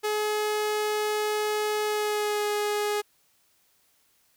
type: tone with pitch glide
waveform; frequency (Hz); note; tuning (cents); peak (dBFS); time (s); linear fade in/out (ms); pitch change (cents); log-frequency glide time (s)
sawtooth; 423.6 to 416.6; G#4 to G#4; +34 to +5; -21; 0.03-3.02; 20; -29; 1.85-2.47
effects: white hiss -66 dBFS RMS until 4.36 s